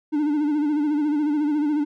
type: tone with vibrato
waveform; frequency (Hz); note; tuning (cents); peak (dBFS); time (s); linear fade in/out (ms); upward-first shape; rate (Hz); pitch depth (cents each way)
triangle; 297.5; D4; +22; -17; 0.12-1.85; 20; sine; 14; 64
effects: none